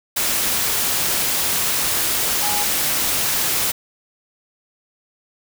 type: tone in noise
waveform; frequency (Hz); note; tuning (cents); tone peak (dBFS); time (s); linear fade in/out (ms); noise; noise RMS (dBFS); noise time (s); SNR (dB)
sine; 830.6; G#5; 0; -25; 2.42-2.64; 10; white; -20; 0.16-3.72; -8
effects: none